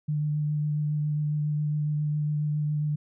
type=tone with vibrato; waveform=sine; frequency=149.8 Hz; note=D3; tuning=35 cents sharp; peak=-24 dBFS; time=0.08-2.96 s; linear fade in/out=10 ms; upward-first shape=triangle; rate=7.3 Hz; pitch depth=16 cents each way; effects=none